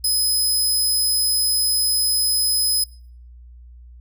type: tone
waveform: 20% pulse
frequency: 5060 Hz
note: D#8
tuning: 28 cents sharp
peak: -12 dBFS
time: 0.04-2.84 s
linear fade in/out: 5 ms
effects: noise-tail reverb RT60 0.5 s tail -22 dB re dry + added 60 Hz sine -40 dBFS peak until 4 s